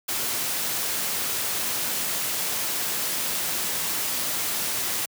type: noise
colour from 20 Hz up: white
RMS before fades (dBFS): -27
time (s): 0.08-5.06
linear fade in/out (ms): 10
effects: high-pass 100 Hz 12 dB/octave